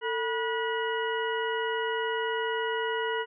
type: harmonic tone with a mistuned harmonic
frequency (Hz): 484.7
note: B4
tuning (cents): -32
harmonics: 1 / 2 / 3 / 4 / 6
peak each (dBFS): -30 / -33 / -35 / -36 / -38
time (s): 0.01-3.26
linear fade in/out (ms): 50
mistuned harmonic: 1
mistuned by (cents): -140
effects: none